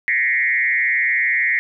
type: tone with frequency modulation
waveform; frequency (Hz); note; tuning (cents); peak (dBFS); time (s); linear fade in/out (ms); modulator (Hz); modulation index
sine; 2000; B6; +21; -15; 0.08-1.59; 0; 129; 1.6
effects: none